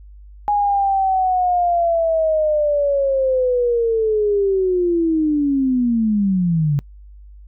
sine linear sweep, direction down, 830.6 to 139.1 Hz, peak -14 dBFS, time 0.48-6.79 s, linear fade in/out 0 ms, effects noise-tail reverb RT60 0.1 s tail -26 dB re dry + added 50 Hz sine -38 dBFS peak until 7.47 s

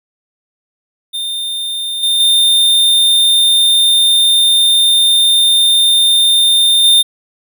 square tone with level steps, 3622 Hz, A7, 49 cents sharp, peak -18 / -11 / -8 / -6 dBFS, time 1.13-7.03 s, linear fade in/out 20 ms, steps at 2.03 / 2.2 / 6.84 s, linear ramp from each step 2 ms, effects none

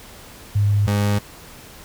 sine / 30% pulse tone pair in turn, 102.4 / 102.4 Hz, G#2 / G#2, -24 / -24 cents, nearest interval unison, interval 0 cents, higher neither, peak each -14 dBFS, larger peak neither, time 0.55-0.87 / 0.87-1.19 s, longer neither, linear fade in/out 10 ms, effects pink hiss -42 dBFS RMS until 1.84 s

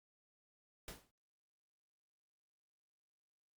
pink noise with exponential decay, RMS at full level -45 dBFS, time 0.88-1.11 s, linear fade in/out 2 ms, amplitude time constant 50 ms, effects Opus 48 kbps

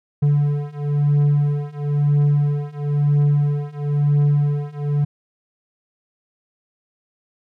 triangle beating tone pair, 144.8 / 145.8 Hz, D3 / D3, -24 / -12 cents, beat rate 1 Hz, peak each -17 / -16 dBFS, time 0.22-5.05 s, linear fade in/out 10 ms, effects none

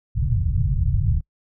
white low-pass noise, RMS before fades -20 dBFS, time 0.15-1.21 s, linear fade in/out 20 ms, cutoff 140 Hz, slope 48 dB/octave, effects noise-tail reverb RT60 0.1 s tail -24 dB re dry

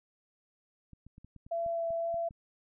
clicks, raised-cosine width 5 ms, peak -39 dBFS, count 10, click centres 0.933 / 1.066 / 1.181 / 1.246 / 1.363 / 1.465 / 1.663 / 1.906 / 2.143 / 2.309 s
sine tone with vibrato, 671 Hz, E5, 31 cents sharp, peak -30 dBFS, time 1.51-2.29 s, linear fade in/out 10 ms, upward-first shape sine, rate 1.9 Hz, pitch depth 11 cents each way
effects none

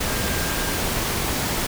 sine tone in noise, 1601 Hz, G6, 36 cents sharp, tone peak -34 dBFS, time 0.07-0.78 s, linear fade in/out 10 ms, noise pink, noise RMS -24 dBFS, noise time 0-1.67 s, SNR -13 dB, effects none

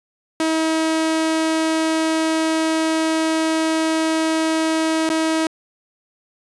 sawtooth tone with dropouts, 320 Hz, D#4, 49 cents sharp, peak -13 dBFS, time 0.4-5.47 s, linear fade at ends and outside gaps 2 ms, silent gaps 5.092-5.1 s, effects resampled to 24000 Hz

